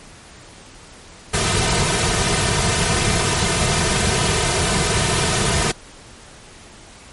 pink noise with comb filter, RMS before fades -18 dBFS, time 1.33-5.72 s, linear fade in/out 10 ms, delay 3.6 ms, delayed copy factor -0.75, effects pink hiss -42 dBFS RMS until 7.12 s + MP3 48 kbps

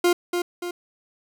40% pulse tone with echo, 351.6 Hz, F4, 12 cents sharp, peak -15 dBFS, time 0.04-0.13 s, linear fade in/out 5 ms, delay 290 ms, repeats 2, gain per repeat -6 dB, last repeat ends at 0.71 s, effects none

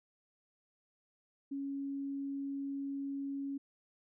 sine tone, 277.2 Hz, C#4, in tune, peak -36 dBFS, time 1.51-3.58 s, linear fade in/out 10 ms, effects none

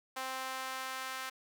sawtooth tone with high-pass filter sweep, 261.6 Hz, C4, in tune, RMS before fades -40 dBFS, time 0.16-1.3 s, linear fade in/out 10 ms, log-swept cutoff 860 to 1300 Hz, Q 1.3, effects none

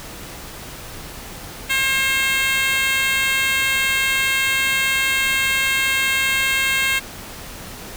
10% pulse tone with high-pass filter, 535 Hz, C5, 38 cents sharp, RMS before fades -19 dBFS, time 1.69-7 s, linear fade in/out 20 ms, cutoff 1900 Hz, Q 1.5, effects pink hiss -35 dBFS RMS until 7.96 s

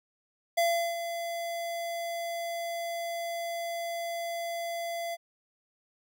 square tone with ADSR envelope, 680 Hz, F5, 46 cents flat, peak -23 dBFS, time 0.57-5.17 s, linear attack 11 ms, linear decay 370 ms, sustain -10 dB, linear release 35 ms, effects none

